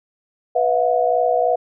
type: chord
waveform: sine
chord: B suspended fourth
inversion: none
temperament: equal with one note detuned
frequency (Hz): 493.9 / 659.3 / 722.3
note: B4 / E5 / F#5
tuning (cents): 0 / 0 / -42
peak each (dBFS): -19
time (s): 0.55-1.56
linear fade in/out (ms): 10
effects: none